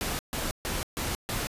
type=noise bursts; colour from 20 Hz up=pink; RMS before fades=-31 dBFS; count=5; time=0.01-1.47 s; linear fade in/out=0 ms; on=180 ms; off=140 ms; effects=resampled to 32000 Hz